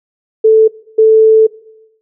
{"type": "tone pair in turn", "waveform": "sine", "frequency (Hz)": [440, 440], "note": ["A4", "A4"], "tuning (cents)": [0, 0], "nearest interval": "unison", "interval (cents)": 0, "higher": "neither", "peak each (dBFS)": -3, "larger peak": "neither", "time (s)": [[0.44, 0.68], [0.98, 1.47]], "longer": "second", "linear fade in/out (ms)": 10, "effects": ["noise-tail reverb RT60 0.9 s tail -21 dB re dry"]}